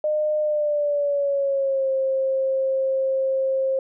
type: tone with pitch glide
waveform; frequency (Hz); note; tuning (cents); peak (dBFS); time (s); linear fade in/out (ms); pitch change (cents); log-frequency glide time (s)
sine; 608 to 532.4; D#5 to C5; -40 to +30; -19; 0.04-3.79; 2; -230; 0.4-1.9
effects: none